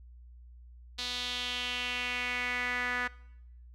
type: tone with band-pass filter sweep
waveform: sawtooth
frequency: 246.9 Hz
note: B3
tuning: in tune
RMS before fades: -34 dBFS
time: 0.98-3.08 s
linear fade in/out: 10 ms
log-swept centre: 4000 to 1700 Hz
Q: 3.4
effects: noise-tail reverb RT60 0.8 s tail -21 dB re dry + added 60 Hz sine -49 dBFS peak until 3.74 s